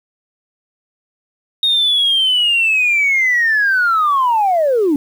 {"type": "linear sweep", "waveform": "sine", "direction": "down", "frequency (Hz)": [3729, 270], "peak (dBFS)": -10, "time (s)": [1.63, 4.96], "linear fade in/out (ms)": 2, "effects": ["tanh soft clip ceiling -7 dBFS", "7-bit"]}